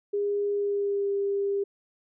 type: tone with pitch glide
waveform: sine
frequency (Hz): 407.2 to 399.3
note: G#4 to G4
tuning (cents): -34 to +32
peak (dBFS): -24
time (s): 0.13-1.64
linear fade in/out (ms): 10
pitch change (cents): -34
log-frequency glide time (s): 0.52-1.12
effects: none